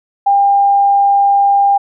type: tone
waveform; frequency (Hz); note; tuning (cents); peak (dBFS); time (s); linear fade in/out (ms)
sine; 800; G5; +35; -7; 0.26-1.78; 10
effects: none